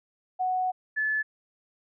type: tone pair in turn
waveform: sine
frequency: 740 / 1729.8 Hz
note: F#5 / A6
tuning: 0 / -30 cents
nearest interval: octave + minor third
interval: 1470 cents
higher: second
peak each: -24 dBFS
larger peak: neither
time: 0.39-0.72 / 0.96-1.23 s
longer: first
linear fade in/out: 20 ms
effects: none